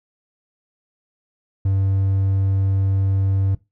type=tone; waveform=triangle; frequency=97 Hz; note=G2; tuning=18 cents flat; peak=-14 dBFS; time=1.65-3.55 s; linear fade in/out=5 ms; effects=noise-tail reverb RT60 0.2 s tail -18 dB re dry

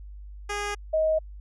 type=tone pair in turn; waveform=10% pulse / sine; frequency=410.6 / 629.8 Hz; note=G#4 / D#5; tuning=-20 / +21 cents; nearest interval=perfect fifth; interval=741 cents; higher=second; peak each=-20 dBFS; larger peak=neither; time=0.49-0.75 / 0.93-1.19 s; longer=neither; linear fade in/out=10 ms; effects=added 50 Hz sine -39 dBFS peak until 1.4 s + resampled to 22050 Hz

